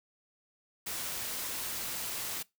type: noise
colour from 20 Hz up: white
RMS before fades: -37 dBFS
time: 0.86-2.43 s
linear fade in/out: 10 ms
effects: noise-tail reverb RT60 0.2 s tail -22 dB re dry